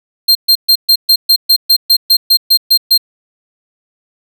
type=tone bursts; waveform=45% pulse; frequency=4186 Hz; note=C8; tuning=in tune; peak=-4 dBFS; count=14; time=0.28-2.978 s; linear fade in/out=10 ms; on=72 ms; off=130 ms; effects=none